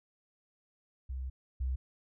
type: tone pair in turn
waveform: sine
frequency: 64.9 / 64.54 Hz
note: C2 / C2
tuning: -13 / -23 cents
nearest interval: unison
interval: 10 cents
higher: first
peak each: -35 / -30 dBFS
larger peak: second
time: 1.09-1.3 / 1.6-1.76 s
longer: first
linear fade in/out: 10 ms
effects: none